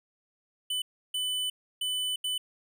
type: tone bursts at uneven times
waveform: square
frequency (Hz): 3000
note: F#7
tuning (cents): +23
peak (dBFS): -29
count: 4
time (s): 0.7-0.82 / 1.14-1.5 / 1.81-2.16 / 2.24-2.38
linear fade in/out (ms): 5
effects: none